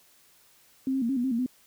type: tone with pitch steps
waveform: sine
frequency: 264.5 / 267.8 / 232 / 271.1 / 242.1 / 264.6 / 231.4 / 253.4 Hz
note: C4 / C4 / A#3 / C#4 / B3 / C4 / A#3 / B3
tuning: +19 / +40 / -8 / -38 / -34 / +20 / -13 / +45 cents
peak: -24 dBFS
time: 0.87-1.462 s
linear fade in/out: 2 ms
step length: 74 ms
effects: white hiss -60 dBFS RMS until 1.66 s

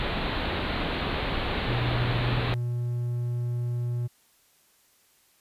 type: low-pass noise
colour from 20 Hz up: pink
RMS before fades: -29 dBFS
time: 0-2.54 s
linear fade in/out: 0 ms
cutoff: 4200 Hz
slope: 96 dB/octave
type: tone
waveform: triangle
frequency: 120.7 Hz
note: B2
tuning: 39 cents flat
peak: -24 dBFS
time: 1.67-4.08 s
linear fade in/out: 20 ms
effects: white hiss -63 dBFS RMS until 5.4 s + resampled to 32000 Hz

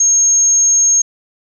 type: tone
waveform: sine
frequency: 6500 Hz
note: G#8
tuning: 38 cents flat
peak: -8 dBFS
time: 0-1.02 s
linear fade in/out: 5 ms
effects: none

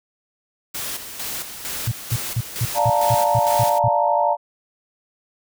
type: noise with tremolo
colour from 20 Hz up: white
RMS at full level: -28 dBFS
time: 0.74-3.79 s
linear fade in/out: 10 ms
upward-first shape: square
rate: 2.2 Hz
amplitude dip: 55%
type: tone bursts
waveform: sine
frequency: 117 Hz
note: A#2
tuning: 7 cents sharp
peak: -17 dBFS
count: 9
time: 1.87-3.884 s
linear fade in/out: 5 ms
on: 46 ms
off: 200 ms
type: chord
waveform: sine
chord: Bb major seventh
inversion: first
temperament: equal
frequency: 587.3 / 698.5 / 880 / 932.3 Hz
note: D5 / F5 / A5 / Bb5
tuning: 0 / 0 / 0 / 0 cents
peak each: -21 dBFS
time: 2.74-4.37 s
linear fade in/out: 50 ms
effects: none

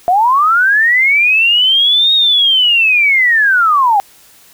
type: linear two-way sweep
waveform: sine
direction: up then down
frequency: 682 to 3764 to 773 Hz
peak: -7 dBFS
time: 0.08-4 s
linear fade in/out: 0 ms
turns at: 2.14 s
effects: white hiss -44 dBFS RMS until 4.53 s

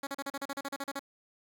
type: tone bursts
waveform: 10% pulse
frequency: 277.5 Hz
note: C#4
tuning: 2 cents sharp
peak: -26 dBFS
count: 13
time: 0.03-0.994 s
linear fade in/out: 5 ms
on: 40 ms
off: 37 ms
effects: none

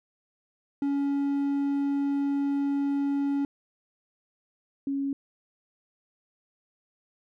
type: tone pair in turn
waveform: triangle / sine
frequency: 280.9 / 276.6 Hz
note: C#4 / C#4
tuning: +23 / -4 cents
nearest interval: unison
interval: 27 cents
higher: first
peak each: -22 / -26 dBFS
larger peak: first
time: 0.82-3.45 / 4.87-5.13 s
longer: first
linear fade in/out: 2 ms
effects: none

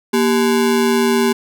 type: ring-modulated tone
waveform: square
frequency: 314.4 Hz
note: D#4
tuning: 18 cents sharp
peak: -10 dBFS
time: 0.13-1.33 s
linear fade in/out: 10 ms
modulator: 78.3 Hz
effects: none

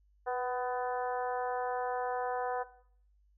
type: harmonic tone with a mistuned harmonic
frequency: 250.3 Hz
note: B3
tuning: 23 cents sharp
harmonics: 2 / 3 / 4 / 5 / 6 / 7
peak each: -35 / -34 / -41 / -45 / -44 / -49 dBFS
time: 0.26-2.64 s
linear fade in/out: 20 ms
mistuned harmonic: 2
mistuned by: -19 cents
effects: noise-tail reverb RT60 0.6 s tail -17 dB re dry + added 50 Hz sine -64 dBFS peak until 3.37 s

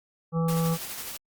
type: harmonic tone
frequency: 164.81 Hz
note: E3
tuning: in tune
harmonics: 1 / 3 / 5 / 7 / 8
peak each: -23 / -31 / -38 / -36 / -46 dBFS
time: 0.32-0.78 s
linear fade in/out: 50 ms
type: noise with tremolo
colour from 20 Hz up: white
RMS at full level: -35 dBFS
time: 0.48-1.17 s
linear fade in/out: 5 ms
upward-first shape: sine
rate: 12 Hz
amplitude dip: 40%
effects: Opus 32 kbps

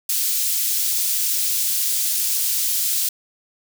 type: high-pass noise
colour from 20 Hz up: white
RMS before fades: -21 dBFS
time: 0.09-3.09 s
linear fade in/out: 5 ms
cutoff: 4300 Hz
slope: 12 dB/octave
effects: none

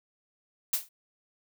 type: noise with exponential decay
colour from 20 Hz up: blue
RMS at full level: -22 dBFS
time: 0.73-0.89 s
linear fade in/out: 5 ms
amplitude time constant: 33 ms
effects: none

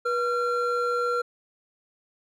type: tone pair together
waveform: triangle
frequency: 484.7 / 1371 Hz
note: B4 / F6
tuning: -32 / -32 cents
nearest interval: octave + tritone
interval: 1800 cents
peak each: -24 dBFS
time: 0.05-1.22 s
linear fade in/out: 10 ms
effects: none

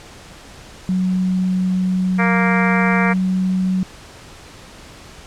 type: tone with pitch glide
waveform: sine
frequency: 185 to 186.29 Hz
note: F#3 to F#3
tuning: 0 to +12 cents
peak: -15 dBFS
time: 0.89-3.83 s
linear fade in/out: 0 ms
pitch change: +12 cents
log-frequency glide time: 2.39-2.8 s
type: harmonic tone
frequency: 233.1 Hz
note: A#3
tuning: in tune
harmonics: 2 / 3 / 4 / 5 / 6 / 7 / 8 / 9 / 10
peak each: -25 / -25 / -25 / -25 / -25 / -25 / -25 / -25 / -25 dBFS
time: 2.18-3.14 s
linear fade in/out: 20 ms
effects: pink hiss -40 dBFS RMS until 5.26 s + low-pass 8000 Hz 12 dB/octave

